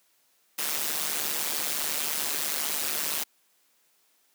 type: noise with amplitude modulation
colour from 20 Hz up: white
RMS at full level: -26 dBFS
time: 0.58-3.24 s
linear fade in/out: 10 ms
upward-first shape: sine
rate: 149 Hz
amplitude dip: 80%
effects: white hiss -67 dBFS RMS until 4.34 s + high-pass 200 Hz 12 dB/octave